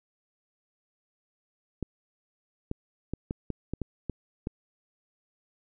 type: clicks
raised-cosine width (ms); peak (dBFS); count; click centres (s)
3; -18; 9; 1.827 / 2.714 / 3.136 / 3.309 / 3.503 / 3.736 / 3.817 / 4.097 / 4.471
effects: none